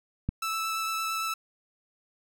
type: click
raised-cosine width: 5 ms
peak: -15 dBFS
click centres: 0.29 s
type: tone with vibrato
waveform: sawtooth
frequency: 1316 Hz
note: E6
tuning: 3 cents flat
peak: -25 dBFS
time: 0.42-1.34 s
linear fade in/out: 5 ms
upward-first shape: sine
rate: 8.8 Hz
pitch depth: 9 cents each way
effects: none